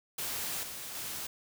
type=noise with level steps; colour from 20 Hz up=white; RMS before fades=-36 / -42 / -39 dBFS; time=0.18-1.27 s; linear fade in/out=5 ms; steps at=0.63 / 0.95 s; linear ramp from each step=2 ms; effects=none